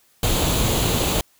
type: noise with comb filter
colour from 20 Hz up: pink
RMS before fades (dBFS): -20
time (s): 0.23-1.21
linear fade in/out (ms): 2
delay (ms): 0.28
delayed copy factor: +0.5
effects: white hiss -59 dBFS RMS until 1.39 s